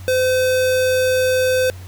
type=tone; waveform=square; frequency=512 Hz; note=C5; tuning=38 cents flat; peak=-15 dBFS; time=0.08-1.7 s; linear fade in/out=0 ms; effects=added 92 Hz sine -32 dBFS peak until 1.87 s + pink hiss -44 dBFS RMS until 1.87 s